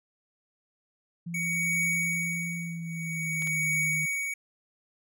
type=tone with pitch glide; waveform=sine; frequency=170.3 to 157.07 Hz; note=F3 to D#3; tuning=-43 to +17 cents; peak=-33 dBFS; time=1.26-4.06 s; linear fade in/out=10 ms; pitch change=-140 cents; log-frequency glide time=2.54-3.66 s
type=tone with tremolo; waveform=square; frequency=2245 Hz; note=C#7; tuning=21 cents sharp; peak=-25 dBFS; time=1.34-4.34 s; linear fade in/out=5 ms; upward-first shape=triangle; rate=0.51 Hz; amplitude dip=95%
type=clicks; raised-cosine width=0.2 ms; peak=-25 dBFS; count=2; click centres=3.422 / 3.473 s
effects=none